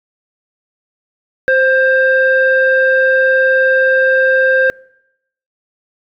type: tone pair together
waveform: sine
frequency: 523.3 / 1589.1 Hz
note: C5 / G6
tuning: 0 / +23 cents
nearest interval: octave + perfect fifth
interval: 1923 cents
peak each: -10 dBFS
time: 1.48-4.7 s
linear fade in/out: 0 ms
effects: noise-tail reverb RT60 0.8 s tail -26 dB re dry + tanh soft clip ceiling -3 dBFS